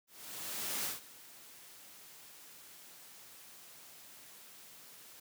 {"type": "noise with ADSR envelope", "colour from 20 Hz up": "white", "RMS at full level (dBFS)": -36, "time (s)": [0.07, 5.2], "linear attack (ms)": 780, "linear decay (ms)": 150, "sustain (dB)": -19, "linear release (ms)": 5, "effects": ["high-pass 100 Hz 12 dB/octave"]}